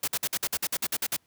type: noise bursts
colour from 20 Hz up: white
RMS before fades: -28 dBFS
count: 12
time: 0.03-1.166 s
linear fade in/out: 5 ms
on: 47 ms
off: 52 ms
effects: pink hiss -68 dBFS RMS until 1.26 s + high-pass 80 Hz 12 dB/octave